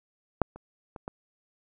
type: clicks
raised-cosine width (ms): 1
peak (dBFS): -7 / -30 / -26 / -21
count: 4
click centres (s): 0.417 / 0.56 / 0.962 / 1.079
effects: none